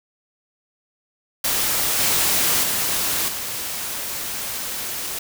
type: noise with level steps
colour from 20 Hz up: white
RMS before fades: -21 / -19 / -22 / -28 dBFS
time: 1.44-5.19 s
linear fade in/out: 5 ms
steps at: 1.99 / 2.63 / 3.28 s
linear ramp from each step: 5 ms
effects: none